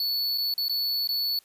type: tone with dropouts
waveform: square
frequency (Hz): 4435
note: C#8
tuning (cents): 0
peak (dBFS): -25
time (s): 0-1.39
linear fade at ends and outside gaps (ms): 2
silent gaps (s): 0.377-0.381 / 0.54-0.579 / 0.683-0.695 / 1.074-1.089
effects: white hiss -60 dBFS RMS until 1.44 s + resampled to 32000 Hz